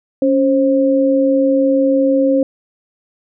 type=tone pair together; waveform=sine; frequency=277.2 / 531.2 Hz; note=C#4 / C5; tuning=0 / +26 cents; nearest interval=major seventh; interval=1126 cents; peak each=-13 dBFS; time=0.22-2.43 s; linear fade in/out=2 ms; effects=none